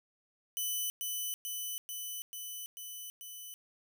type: tone with echo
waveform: 5% pulse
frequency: 3000 Hz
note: F#7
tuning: 23 cents sharp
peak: -24 dBFS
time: 0.57-0.9 s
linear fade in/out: 0 ms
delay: 440 ms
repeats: 6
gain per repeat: -2 dB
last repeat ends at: 3.54 s
effects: none